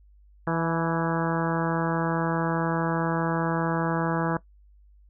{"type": "harmonic tone with a mistuned harmonic", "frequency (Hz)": 164.8, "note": "E3", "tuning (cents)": 0, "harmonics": [1, 2, 3, 4, 5, 6, 7, 8, 9, 10], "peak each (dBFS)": [-27, -30, -32, -33, -34, -35, -35, -36, -37, -37], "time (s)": [0.47, 4.37], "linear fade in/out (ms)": 2, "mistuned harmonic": 5, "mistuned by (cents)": 37, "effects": ["noise-tail reverb RT60 0.1 s tail -17 dB re dry", "added 50 Hz sine -52 dBFS peak until 5.09 s"]}